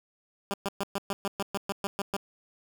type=tone bursts; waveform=10% pulse; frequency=198.9 Hz; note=G3; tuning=25 cents sharp; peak=-20 dBFS; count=12; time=0.51-2.166 s; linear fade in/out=0 ms; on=28 ms; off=120 ms; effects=none